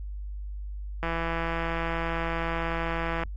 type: click train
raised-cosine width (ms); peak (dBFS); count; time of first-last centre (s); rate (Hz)
0.5; -15; 367; 1.03-3.235; 166
effects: added 50 Hz sine -33 dBFS peak until 3.36 s + AAC 64 kbps

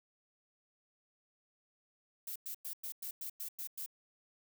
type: noise bursts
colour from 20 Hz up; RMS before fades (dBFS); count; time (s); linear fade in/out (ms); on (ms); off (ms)
violet; -42; 9; 2.27-3.862; 5; 88; 100
effects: none

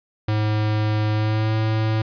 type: tone with pitch glide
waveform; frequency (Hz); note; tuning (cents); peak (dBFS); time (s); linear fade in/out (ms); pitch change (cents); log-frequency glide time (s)
square; 107.1 to 109.67; A2 to A2; -46 to -5; -19; 0.28-2.02; 5; +41; 1.12-1.55
effects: resampled to 11025 Hz + 10-bit

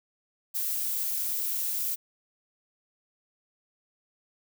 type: noise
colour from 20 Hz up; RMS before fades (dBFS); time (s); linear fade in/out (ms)
violet; -30; 0.54-1.96; 20
effects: none

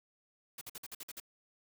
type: noise bursts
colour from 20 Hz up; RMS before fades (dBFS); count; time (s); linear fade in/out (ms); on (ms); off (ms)
white; -45; 8; 0.58-1.201; 5; 33; 51
effects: none

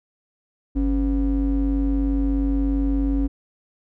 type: ring-modulated tone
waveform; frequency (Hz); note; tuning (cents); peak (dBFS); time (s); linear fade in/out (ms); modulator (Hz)
triangle; 114.5; A#2; -31; -13; 0.75-3.28; 20; 163
effects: none

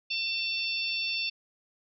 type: harmonic tone with a mistuned harmonic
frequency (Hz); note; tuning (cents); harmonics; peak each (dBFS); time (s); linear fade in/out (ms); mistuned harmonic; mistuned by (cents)
898; A5; +35; 3 / 4 / 5 / 6; -31 / -36 / -34 / -39; 0.1-1.3; 10; 4; -25
effects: none

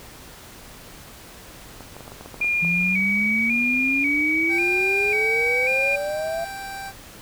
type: clicks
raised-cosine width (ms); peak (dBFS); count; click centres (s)
1; -24; 11; 1.807 / 1.966 / 2.007 / 2.079 / 2.119 / 2.21 / 2.26 / 2.343 / 2.405 / 2.445 / 2.648
type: tone with vibrato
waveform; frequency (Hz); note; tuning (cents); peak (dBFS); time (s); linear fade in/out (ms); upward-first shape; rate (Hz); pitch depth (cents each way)
sine; 2340; D7; -7; -19; 2.41-5.96; 5; square; 0.92; 55
type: exponential sweep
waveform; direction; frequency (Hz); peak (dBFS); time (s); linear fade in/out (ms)
sine; up; 167.3 to 682; -24; 2.62-6.45; 10
type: tone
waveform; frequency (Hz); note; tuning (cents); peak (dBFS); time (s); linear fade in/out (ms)
25% pulse; 784; G5; 0; -28; 4.48-6.93; 50
effects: pink hiss -43 dBFS RMS until 7.21 s

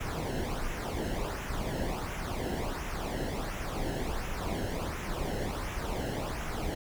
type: noise with flanger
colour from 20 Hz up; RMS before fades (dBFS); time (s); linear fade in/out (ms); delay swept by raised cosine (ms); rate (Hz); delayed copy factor
brown; -34; 0-6.75; 10; 0.22 to 0.86; 1.4; -0.65
effects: none

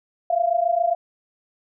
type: tone pair together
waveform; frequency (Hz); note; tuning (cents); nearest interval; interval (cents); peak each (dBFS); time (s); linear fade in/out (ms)
sine; 671 / 698.3; E5 / F5; +31 / 0; minor second; 69; -21 / -20; 0.3-0.95; 5
effects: none

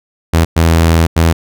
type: tone bursts at uneven times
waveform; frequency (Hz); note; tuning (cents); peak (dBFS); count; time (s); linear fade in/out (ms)
sawtooth; 82.41; E2; 0; -3; 3; 0.33-0.45 / 0.56-1.07 / 1.16-1.33; 10
effects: none

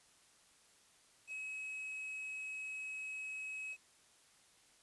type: tone with quantisation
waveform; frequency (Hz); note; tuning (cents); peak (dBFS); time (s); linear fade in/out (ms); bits
triangle; 2559; D#7; +48; -40; 1.27-3.77; 50; 10
effects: white hiss -67 dBFS RMS until 4.82 s + resampled to 24000 Hz

